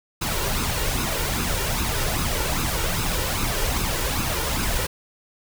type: noise with flanger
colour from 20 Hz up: pink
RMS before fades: -24 dBFS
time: 0.21-4.87 s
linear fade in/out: 10 ms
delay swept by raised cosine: 0.77 to 2.17 ms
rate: 2.5 Hz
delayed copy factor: +0.6
effects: none